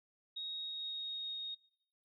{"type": "tone with pitch glide", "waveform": "sine", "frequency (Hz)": [3765, 3730], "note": ["A#7", "A#7"], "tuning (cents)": [16, 0], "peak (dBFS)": -39, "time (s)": [0.36, 1.55], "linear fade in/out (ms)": 10, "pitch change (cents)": -16, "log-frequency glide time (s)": [0.55, 1.33], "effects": ["noise-tail reverb RT60 0.8 s tail -23 dB re dry"]}